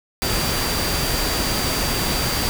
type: tone in noise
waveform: sine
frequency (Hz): 4699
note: D8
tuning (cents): 0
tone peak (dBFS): -28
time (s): 0.22-2.49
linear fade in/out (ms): 0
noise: pink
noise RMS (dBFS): -22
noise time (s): 0.22-2.49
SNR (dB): -9
effects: none